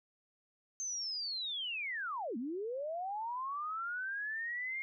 sine linear two-way sweep, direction down then up, 6340 to 217.2 to 2146 Hz, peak -36 dBFS, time 0.8-4.82 s, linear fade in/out 0 ms, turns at 2.37 s, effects none

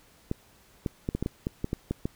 clicks, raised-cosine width 3 ms, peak -15 dBFS, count 11, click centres 0.314 / 0.862 / 1.089 / 1.15 / 1.226 / 1.261 / 1.469 / 1.644 / 1.731 / 1.91 / 2.055 s, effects pink hiss -59 dBFS RMS until 2.15 s

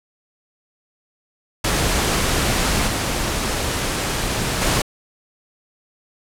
pink noise with level steps, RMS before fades -19 / -22 / -18 dBFS, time 1.64-4.82 s, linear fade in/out 5 ms, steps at 2.87 / 4.61 s, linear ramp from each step 10 ms, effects low-pass 11000 Hz 12 dB/octave

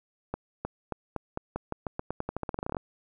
accelerating click train, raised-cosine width 1 ms, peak -17 dBFS, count 23, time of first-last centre 0.34-2.768 s, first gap 310 ms, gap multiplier 0.88, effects none

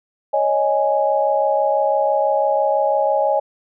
sine chord, C# suspended second, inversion none, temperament equal with one note detuned, 556.3 / 622.3 / 830.6 Hz, C#5 / D#5 / G#5, +6 / 0 / 0 cents, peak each -19 dBFS, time 0.33-3.4 s, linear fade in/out 10 ms, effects none

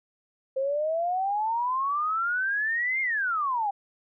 sine exponential two-way sweep, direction up then down, 523.3 to 2147 to 781 Hz, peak -24 dBFS, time 0.56-3.71 s, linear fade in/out 10 ms, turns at 3.01 s, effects none

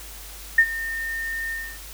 sine tone with ADSR envelope, 1822 Hz, A#6, 40 cents flat, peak -9 dBFS, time 0.58-1.79 s, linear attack 6 ms, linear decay 64 ms, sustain -17 dB, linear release 270 ms, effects added 50 Hz sine -41 dBFS peak until 1.93 s + white hiss -41 dBFS RMS until 1.93 s

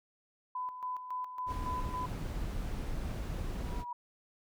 sine tone with tremolo, 1004 Hz, B5, 28 cents sharp, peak -34 dBFS, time 0.55-2.06 s, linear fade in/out 5 ms, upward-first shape square, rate 3.6 Hz, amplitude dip 60%
brown noise, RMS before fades -37 dBFS, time 1.46-3.85 s, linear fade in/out 50 ms
sine tone with exponential growth, 968 Hz, B5, 35 cents flat, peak -35 dBFS, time 3.37-3.93 s, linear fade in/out 5 ms, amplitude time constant 120 ms
effects none

